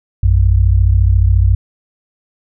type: tone pair together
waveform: sine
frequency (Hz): 58.19 / 92.5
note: A#1 / F#2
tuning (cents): -2 / 0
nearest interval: minor sixth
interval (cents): 802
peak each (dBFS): -10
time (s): 0.23-1.55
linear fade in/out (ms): 5
effects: none